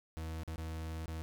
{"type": "tone with dropouts", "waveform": "40% pulse", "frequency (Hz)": 80.3, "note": "E2", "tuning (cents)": -45, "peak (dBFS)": -38, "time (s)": [0.17, 1.22], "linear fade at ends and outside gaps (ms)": 0, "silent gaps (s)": [[0.434, 0.477], [0.559, 0.581], [1.058, 1.08]], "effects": []}